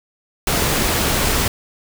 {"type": "noise", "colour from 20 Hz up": "pink", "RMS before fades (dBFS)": -18, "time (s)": [0.47, 1.48], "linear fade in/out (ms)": 2, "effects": []}